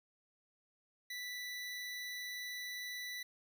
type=tone; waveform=25% pulse; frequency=1975.5 Hz; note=B6; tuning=in tune; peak=-38 dBFS; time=1.1-3.23 s; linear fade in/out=5 ms; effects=none